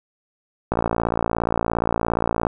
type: click train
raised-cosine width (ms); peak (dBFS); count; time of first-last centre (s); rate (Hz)
1; -6; 101; 0.72-2.468; 57.2
effects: none